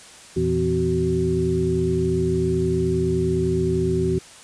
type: tone cluster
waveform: sine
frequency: 83.3 / 116.8 / 166.3 / 256.4 / 374 Hz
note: E2 / A#2 / E3 / C4 / F#4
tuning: +19 / +4 / +16 / -35 / +19 cents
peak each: -27 / -29 / -24 / -29 / -21 dBFS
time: 0.36-4.19 s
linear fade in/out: 10 ms
effects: white hiss -44 dBFS RMS until 4.43 s + resampled to 22050 Hz